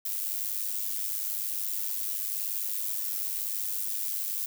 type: noise with amplitude modulation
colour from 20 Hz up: violet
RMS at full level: -29 dBFS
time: 0.05-4.46 s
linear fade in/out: 5 ms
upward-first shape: sine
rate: 101 Hz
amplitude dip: 65%
effects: none